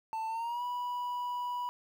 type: tone with pitch glide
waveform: triangle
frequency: 888 to 979.6 Hz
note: A5 to B5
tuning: +16 to -14 cents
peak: -31 dBFS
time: 0.13-1.69 s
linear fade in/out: 0 ms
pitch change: +170 cents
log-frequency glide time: 0.28-0.63 s
effects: 10-bit